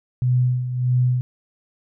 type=tone with tremolo; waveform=sine; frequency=125.3 Hz; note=B2; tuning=25 cents sharp; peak=-14 dBFS; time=0.22-1.21 s; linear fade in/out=0 ms; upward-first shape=sine; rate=1.6 Hz; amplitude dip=65%; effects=none